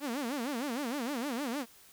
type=tone with vibrato; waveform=sawtooth; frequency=260 Hz; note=C4; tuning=11 cents flat; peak=-29 dBFS; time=0-1.66 s; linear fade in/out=50 ms; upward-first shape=sine; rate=6.5 Hz; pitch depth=240 cents each way; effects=white hiss -58 dBFS RMS until 1.92 s